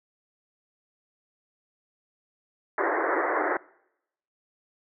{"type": "band-pass noise", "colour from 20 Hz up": "pink", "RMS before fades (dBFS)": -26, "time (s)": [2.78, 3.57], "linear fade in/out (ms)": 2, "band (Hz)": [310, 2000], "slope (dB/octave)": 96, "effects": ["noise-tail reverb RT60 0.8 s tail -23 dB re dry"]}